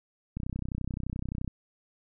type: click train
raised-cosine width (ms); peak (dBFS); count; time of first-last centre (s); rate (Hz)
5; -21; 36; 0.37-1.478; 31.6
effects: none